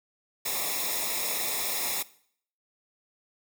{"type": "noise with comb filter", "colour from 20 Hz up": "white", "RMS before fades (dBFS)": -30, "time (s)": [0.45, 2.03], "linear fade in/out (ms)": 10, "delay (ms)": 0.66, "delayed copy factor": -0.8, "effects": ["noise-tail reverb RT60 0.6 s tail -19 dB re dry"]}